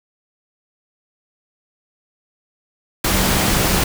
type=tone in noise; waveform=sine; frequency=191.1 Hz; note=G3; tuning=44 cents flat; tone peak=-25 dBFS; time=3.09-3.8 s; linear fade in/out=5 ms; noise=pink; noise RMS=-17 dBFS; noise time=3.04-3.84 s; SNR=-11 dB; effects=none